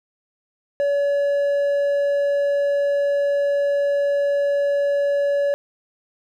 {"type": "tone with hard clipping", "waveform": "sine", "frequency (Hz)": 568, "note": "C#5", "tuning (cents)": 42, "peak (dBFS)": -18, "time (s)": [0.8, 5.54], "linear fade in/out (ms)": 0, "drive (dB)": 3, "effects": []}